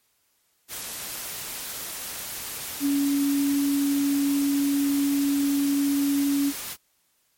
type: tone in noise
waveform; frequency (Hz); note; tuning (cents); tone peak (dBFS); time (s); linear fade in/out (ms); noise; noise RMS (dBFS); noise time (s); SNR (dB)
sine; 281.9; C#4; +29; -20; 2.8-6.53; 50; white; -34; 0.68-6.77; +11
effects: white hiss -68 dBFS RMS until 7.37 s + MP3 64 kbps